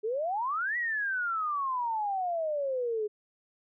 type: exponential two-way sweep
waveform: sine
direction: up then down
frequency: 413.3 to 1963 to 413.3 Hz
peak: -28 dBFS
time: 0.03-3.08 s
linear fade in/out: 20 ms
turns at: 0.77 s
effects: none